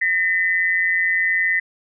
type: tone pair together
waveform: sine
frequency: 1829 / 2008 Hz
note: A#6 / B6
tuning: -33 / +28 cents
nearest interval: major second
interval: 161 cents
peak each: -19 dBFS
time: 0.01-1.6 s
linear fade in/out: 10 ms
effects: none